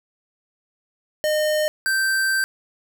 square tone pair in turn, 611 / 1561.1 Hz, D#5 / G6, -32 / -8 cents, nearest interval octave + major third, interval 1624 cents, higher second, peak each -19 dBFS, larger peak neither, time 1.24-1.68 / 1.86-2.44 s, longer second, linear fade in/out 0 ms, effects none

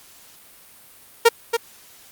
sawtooth tone with echo, 463.8 Hz, A#4, 9 cents flat, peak -5 dBFS, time 1.25-1.29 s, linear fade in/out 10 ms, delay 280 ms, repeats 1, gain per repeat -8 dB, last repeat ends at 1.57 s, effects white hiss -48 dBFS RMS until 2.11 s + Opus 48 kbps

